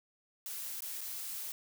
blue noise with dropouts, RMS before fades -41 dBFS, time 0.46-1.52 s, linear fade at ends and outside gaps 1 ms, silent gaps 0.806-0.821 / 1.008-1.013 s, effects none

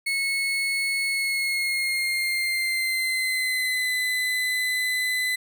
35% pulse tone with pitch glide, 2194 to 2012 Hz, C#7 to B6, -18 to +32 cents, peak -21 dBFS, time 0.06-5.36 s, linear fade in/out 10 ms, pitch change -150 cents, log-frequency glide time 1.07-3.91 s, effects none

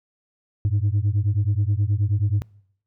sine beating tone pair, 98 / 107.4 Hz, G2 / A2, 0 / -41 cents, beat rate 9.4 Hz, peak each -19 dBFS, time 0.65-2.42 s, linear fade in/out 0 ms, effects noise-tail reverb RT60 0.7 s tail -25 dB re dry + tanh soft clip ceiling -15 dBFS

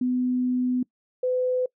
sine tone pair in turn, 250.9 / 505.4 Hz, B3 / B4, +28 / +40 cents, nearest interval octave, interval 1212 cents, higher second, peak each -21 dBFS, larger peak neither, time 0.01-0.83 / 1.23-1.66 s, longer first, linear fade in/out 5 ms, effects noise-tail reverb RT60 0.1 s tail -23 dB re dry

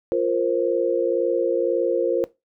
sine chord, F suspended fourth, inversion none, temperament equal with one note detuned, 349.2 / 466.2 / 528.1 Hz, F4 / Bb4 / C5, 0 / 0 / +16 cents, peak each -23 / -22 / -23 dBFS, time 0.12-2.24 s, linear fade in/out 0 ms, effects noise-tail reverb RT60 0.2 s tail -18 dB re dry

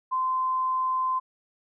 sine tone, 1034 Hz, C6, 21 cents flat, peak -23 dBFS, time 0.11-1.2 s, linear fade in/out 20 ms, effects none

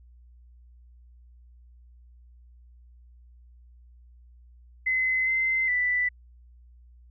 sine tone with pitch steps, 2042 / 2067 / 1981 Hz, C7 / C7 / B6, -43 / -22 / +5 cents, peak -22 dBFS, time 4.86-6.09 s, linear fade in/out 10 ms, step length 410 ms, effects added 60 Hz sine -50 dBFS peak until 7.1 s

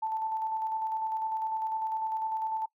sine tone with tremolo, 882 Hz, A5, 4 cents sharp, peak -28 dBFS, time 0.02-2.66 s, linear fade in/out 10 ms, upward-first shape square, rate 10 Hz, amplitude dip 30%, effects noise-tail reverb RT60 0.1 s tail -20 dB re dry

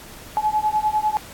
sine beating tone pair, 849 / 859 Hz, G#5 / A5, +38 / -42 cents, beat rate 10 Hz, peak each -21 dBFS, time 0.37-1.17 s, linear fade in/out 0 ms, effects pink hiss -41 dBFS RMS until 1.33 s + AAC 64 kbps

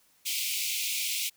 pink high-pass noise, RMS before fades -31 dBFS, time 0.25-1.3 s, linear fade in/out 20 ms, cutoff 2200 Hz, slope 96 dB/octave, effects white hiss -65 dBFS RMS until 1.36 s

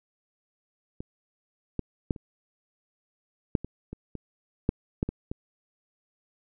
clicks, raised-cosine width 3 ms, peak -23 / -15 / -12 / -29 / -9 / -22 / -24 / -23 / -9 / -12 / -17 / -19 dBFS, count 12, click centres 1.005 / 1.793 / 2.108 / 2.162 / 3.552 / 3.646 / 3.93 / 4.153 / 4.691 / 5.029 / 5.09 / 5.315 s, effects none

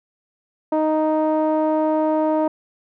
sawtooth tone with low-pass filter, 311.1 Hz, D#4, in tune, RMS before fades -19 dBFS, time 0.72-2.48 s, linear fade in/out 5 ms, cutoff 790 Hz, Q 4.6, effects none

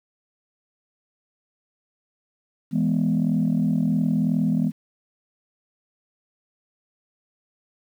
sine chord, E major, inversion none, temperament equal, 164.81 / 207.7 / 246.9 Hz, E3 / G#3 / B3, 0 / 0 / 0 cents, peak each -22 dBFS, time 2.71-4.72 s, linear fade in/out 50 ms, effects tanh soft clip ceiling -13 dBFS + 9-bit

